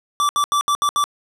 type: tone bursts at uneven times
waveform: square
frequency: 1164 Hz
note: D6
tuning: 16 cents flat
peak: -16 dBFS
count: 6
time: 0.2-0.29 / 0.36-0.44 / 0.52-0.61 / 0.68-0.75 / 0.82-0.89 / 0.96-1.04 s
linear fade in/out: 0 ms
effects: low-pass 12000 Hz 12 dB/octave